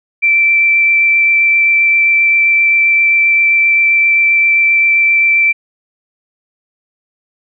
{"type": "tone with vibrato", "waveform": "sine", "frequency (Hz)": 2338, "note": "D7", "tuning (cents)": -8, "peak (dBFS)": -7, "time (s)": [0.22, 5.53], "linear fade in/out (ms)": 20, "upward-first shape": "triangle", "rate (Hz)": 7.6, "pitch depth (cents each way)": 10, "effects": []}